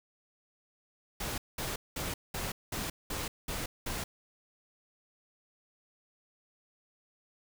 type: noise bursts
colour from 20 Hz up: pink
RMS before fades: -36 dBFS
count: 8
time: 1.2-4.04 s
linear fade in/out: 5 ms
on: 180 ms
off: 200 ms
effects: none